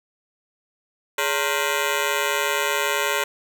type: ring-modulated tone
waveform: 10% pulse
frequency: 493.9 Hz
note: B4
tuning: in tune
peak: -9 dBFS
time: 1.18-3.24 s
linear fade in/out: 5 ms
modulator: 75.3 Hz
effects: none